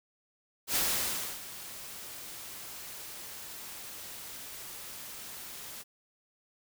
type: noise with ADSR envelope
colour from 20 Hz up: white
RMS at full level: -28 dBFS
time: 0.67-5.84 s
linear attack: 83 ms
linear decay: 640 ms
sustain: -16 dB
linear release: 32 ms
effects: none